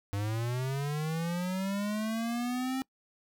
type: linear sweep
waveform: square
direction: up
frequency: 98.5 to 266.1 Hz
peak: -31 dBFS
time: 0.13-2.82 s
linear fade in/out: 0 ms
effects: noise-tail reverb RT60 0.1 s tail -24 dB re dry